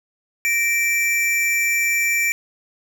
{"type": "tone pair together", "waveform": "square", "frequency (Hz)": [1859, 2339], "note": ["A#6", "D7"], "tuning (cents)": [-5, -8], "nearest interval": "major third", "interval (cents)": 397, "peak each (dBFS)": [-28, -18], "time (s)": [0.45, 2.32], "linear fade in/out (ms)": 0, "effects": []}